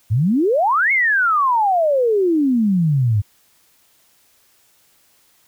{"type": "exponential two-way sweep", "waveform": "sine", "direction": "up then down", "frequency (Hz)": [98, 2217, 98], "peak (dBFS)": -13, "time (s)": [0.1, 3.22], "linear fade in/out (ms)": 20, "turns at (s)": 0.92, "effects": ["white hiss -57 dBFS RMS until 5.47 s"]}